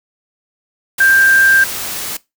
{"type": "tone in noise", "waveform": "sine", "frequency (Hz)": 1583, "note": "G6", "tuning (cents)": 17, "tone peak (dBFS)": -7, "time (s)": [1, 1.64], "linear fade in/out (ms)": 5, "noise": "white", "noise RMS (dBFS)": -23, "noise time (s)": [0.98, 2.17], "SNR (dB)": 13, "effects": ["noise-tail reverb RT60 0.2 s tail -20 dB re dry"]}